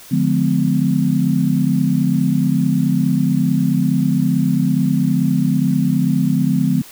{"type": "chord", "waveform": "sine", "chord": "D diminished seventh", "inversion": "none", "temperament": "just", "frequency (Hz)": [146.83, 176.2, 211.4, 253.7], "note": ["D3", "F3", "Ab3", "Cb4"], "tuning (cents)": [0, 16, 31, 47], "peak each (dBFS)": [-19, -18, -20, -18], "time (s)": [0.11, 6.82], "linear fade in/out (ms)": 10, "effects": ["white hiss -40 dBFS RMS until 6.91 s"]}